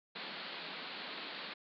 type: band-pass noise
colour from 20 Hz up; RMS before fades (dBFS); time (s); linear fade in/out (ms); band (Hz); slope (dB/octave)
white; -45; 0.15-1.54; 10; 160 to 4500; 96
effects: none